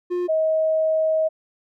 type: tone pair in turn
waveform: triangle / sine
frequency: 355.7 / 633.8 Hz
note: F4 / D#5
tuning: +32 / +32 cents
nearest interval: minor seventh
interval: 1000 cents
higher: second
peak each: -19 / -17 dBFS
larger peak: second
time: 0.1-0.28 / 0.28-1.29 s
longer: second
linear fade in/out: 20 ms
effects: none